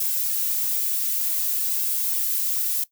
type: noise with flanger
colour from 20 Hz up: violet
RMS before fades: -24 dBFS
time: 0-2.84 s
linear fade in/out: 5 ms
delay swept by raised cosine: 1.8 to 3.6 ms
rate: 0.52 Hz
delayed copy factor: +0.6
effects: noise-tail reverb RT60 0.1 s tail -17 dB re dry